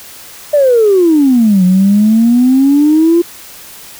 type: exponential two-way sweep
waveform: sine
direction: down then up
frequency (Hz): 605 to 180 to 347.4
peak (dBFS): -4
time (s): 0.53-3.22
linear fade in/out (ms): 10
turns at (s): 1.64
effects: tanh soft clip ceiling 0 dBFS + white hiss -33 dBFS RMS until 3.99 s